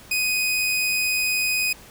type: tone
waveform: sawtooth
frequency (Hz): 2499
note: D#7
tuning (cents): +7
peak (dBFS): -17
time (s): 0.11-1.73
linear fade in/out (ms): 5
effects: pink hiss -46 dBFS RMS until 1.9 s